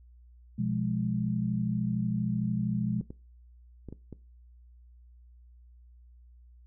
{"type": "chord", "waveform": "sine", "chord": "F diminished", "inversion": "second", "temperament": "equal", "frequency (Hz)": [123.47, 174.61, 207.7], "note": ["Cb3", "F3", "Ab3"], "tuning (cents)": [0, 0, 0], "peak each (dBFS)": [-32, -32, -30], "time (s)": [0.58, 3.01], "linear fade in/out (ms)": 10}
{"type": "clicks", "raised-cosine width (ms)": 3, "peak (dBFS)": -28, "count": 5, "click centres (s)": [3.011, 3.105, 3.887, 3.926, 4.127]}
{"effects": ["noise-tail reverb RT60 0.3 s tail -20 dB re dry", "added 60 Hz sine -52 dBFS peak until 6.66 s"]}